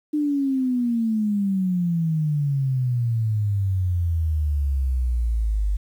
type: exponential sweep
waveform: sine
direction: down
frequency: 303.7 to 49 Hz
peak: -19 dBFS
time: 0.13-5.77 s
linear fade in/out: 10 ms
effects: 9-bit